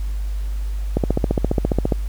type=click train; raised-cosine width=2 ms; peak=-4 dBFS; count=15; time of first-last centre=0.97-1.922 s; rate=14.7 Hz; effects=added 50 Hz sine -21 dBFS peak until 2.08 s + pink hiss -46 dBFS RMS until 2.08 s